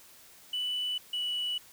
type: tone pair in turn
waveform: sine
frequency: 2977 / 2950 Hz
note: F#7 / F#7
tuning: +10 / -6 cents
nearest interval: unison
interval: 16 cents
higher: first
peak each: -28 dBFS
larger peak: neither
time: 0.53-0.98 / 1.13-1.58 s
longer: neither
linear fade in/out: 5 ms
effects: tanh soft clip ceiling -27 dBFS + white hiss -55 dBFS RMS until 1.72 s